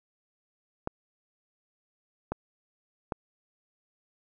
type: clicks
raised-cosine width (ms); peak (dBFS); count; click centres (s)
1; -16; 3; 0.874 / 2.32 / 3.122
effects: none